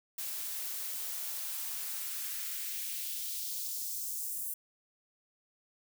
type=noise with high-pass filter sweep; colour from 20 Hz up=blue; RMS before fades=-38 dBFS; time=0.18-4.54 s; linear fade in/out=5 ms; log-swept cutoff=220 to 9600 Hz; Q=1.3; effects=none